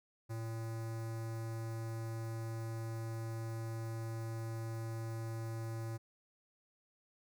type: tone with notch filter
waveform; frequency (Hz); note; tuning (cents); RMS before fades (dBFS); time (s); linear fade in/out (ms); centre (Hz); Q
square; 113.2; A2; +50; -41; 0.29-5.98; 20; 3100; 1
effects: none